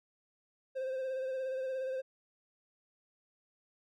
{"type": "tone with vibrato", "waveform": "triangle", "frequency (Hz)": 523.3, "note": "C5", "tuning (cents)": 0, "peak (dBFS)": -32, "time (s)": [0.75, 2.02], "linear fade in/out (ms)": 20, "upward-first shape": "sine", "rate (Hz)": 17, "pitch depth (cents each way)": 30, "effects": []}